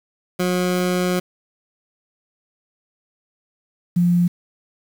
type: tone pair in turn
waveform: 20% pulse / sine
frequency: 180.5 / 175.16 Hz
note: F#3 / F3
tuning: -43 / +5 cents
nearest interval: minor second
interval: 52 cents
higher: first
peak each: -13 dBFS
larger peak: neither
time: 0.39-1.2 / 3.96-4.28 s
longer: first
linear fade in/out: 10 ms
effects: 7-bit